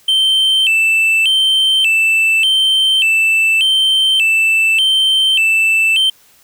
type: tone with vibrato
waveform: triangle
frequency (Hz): 2873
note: F7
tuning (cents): +48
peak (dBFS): -8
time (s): 0.08-6.1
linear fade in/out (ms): 5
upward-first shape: square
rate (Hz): 0.85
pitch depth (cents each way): 140
effects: white hiss -49 dBFS RMS until 6.43 s